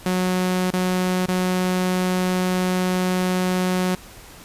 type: tone with dropouts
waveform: sawtooth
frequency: 183.2 Hz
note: F#3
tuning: 17 cents flat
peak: -15 dBFS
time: 0.06-3.95 s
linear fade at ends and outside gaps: 2 ms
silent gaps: 0.704-0.735 / 1.259-1.285 s
effects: pink hiss -43 dBFS RMS until 4.44 s + resampled to 32000 Hz